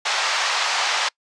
pink band-pass noise, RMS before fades -22 dBFS, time 0.05-1.09 s, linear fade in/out 10 ms, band 760 to 6100 Hz, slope 24 dB/octave, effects noise-tail reverb RT60 0.1 s tail -26 dB re dry + resampled to 22050 Hz

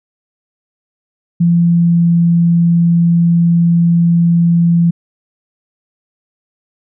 sine tone with pitch glide, 170.9 to 169.92 Hz, F3 to F3, -37 to -47 cents, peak -7 dBFS, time 1.4-4.91 s, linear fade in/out 10 ms, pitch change -10 cents, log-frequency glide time 1.62-2.09 s, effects none

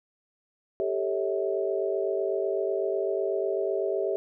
sine chord, A dominant seventh, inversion third, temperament equal with one note detuned, 392 / 440 / 554.4 / 646.8 Hz, G4 / A4 / C#5 / E5, 0 / 0 / 0 / -33 cents, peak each -28 / -32 / -33 / -31 dBFS, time 0.8-4.16 s, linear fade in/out 0 ms, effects none

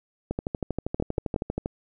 two click trains, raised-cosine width 2 ms, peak -14 / -12 dBFS, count 18 / 3, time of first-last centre 0.31-1.659 / 1-1.362 s, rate 12.6 / 5.53 Hz, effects none

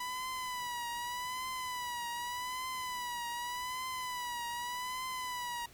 sawtooth tone with vibrato, 987.8 Hz, B5, in tune, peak -33 dBFS, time 0-5.66 s, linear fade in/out 5 ms, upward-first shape triangle, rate 0.84 Hz, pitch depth 77 cents each way, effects pink hiss -58 dBFS RMS until 5.73 s

